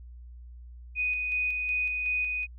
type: tone with tremolo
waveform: sine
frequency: 2489 Hz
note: D#7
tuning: in tune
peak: -25 dBFS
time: 0.95-2.47 s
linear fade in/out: 50 ms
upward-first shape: square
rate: 2.7 Hz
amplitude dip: 30%
effects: added 60 Hz sine -43 dBFS peak until 2.58 s